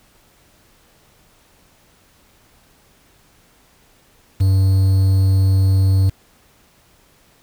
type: tone with quantisation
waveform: triangle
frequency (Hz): 95.7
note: G2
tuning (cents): -41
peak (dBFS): -9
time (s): 4.4-6.1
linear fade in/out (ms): 10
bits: 6
effects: pink hiss -54 dBFS RMS until 7.42 s